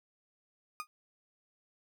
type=tone with exponential decay; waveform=35% pulse; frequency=1231 Hz; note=D#6; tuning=19 cents flat; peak=-31 dBFS; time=0.8-0.87 s; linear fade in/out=0 ms; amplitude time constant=15 ms; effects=none